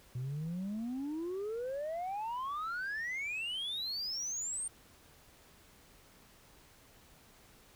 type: exponential sweep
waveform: sine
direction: up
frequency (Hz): 121 to 8900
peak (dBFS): -33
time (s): 0.15-4.68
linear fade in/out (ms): 5
effects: tanh soft clip ceiling -34 dBFS + pink hiss -61 dBFS RMS until 7.75 s